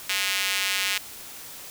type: tone with high-pass filter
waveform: square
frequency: 97.1 Hz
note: G2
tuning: 16 cents flat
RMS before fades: -26 dBFS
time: 0.09-0.98 s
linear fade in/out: 5 ms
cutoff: 2400 Hz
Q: 1.5
effects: white hiss -41 dBFS RMS until 1.7 s